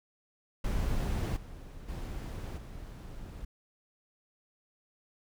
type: noise with level steps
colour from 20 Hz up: brown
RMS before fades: -31 / -46 / -38 / -44 dBFS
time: 0.64-3.45 s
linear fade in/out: 5 ms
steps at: 1.36 / 1.88 / 2.57 s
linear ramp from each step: 10 ms
effects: none